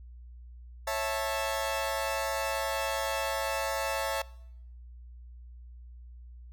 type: chord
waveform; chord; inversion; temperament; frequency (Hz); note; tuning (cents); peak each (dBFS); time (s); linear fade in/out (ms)
sawtooth; A major; first; equal with one note detuned; 549.3 / 659.3 / 880; C#5 / E5 / A5; -16 / 0 / 0; -30; 0.87-4.22; 5
effects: noise-tail reverb RT60 0.8 s tail -23 dB re dry + added 60 Hz sine -45 dBFS peak until 6.52 s